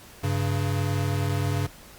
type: tone pair together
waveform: square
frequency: 98 / 138.99 Hz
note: G2 / C#3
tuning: 0 / +5 cents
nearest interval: tritone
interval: 605 cents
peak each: -26 / -28 dBFS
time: 0.23-1.67 s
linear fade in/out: 10 ms
effects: pink hiss -48 dBFS RMS until 1.98 s + Opus 48 kbps